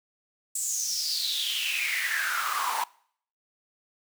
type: noise with high-pass filter sweep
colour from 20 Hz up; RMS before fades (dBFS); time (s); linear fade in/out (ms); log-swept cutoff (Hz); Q
pink; -29; 0.55-2.84; 5; 7900 to 890; 7.7
effects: noise-tail reverb RT60 0.6 s tail -23 dB re dry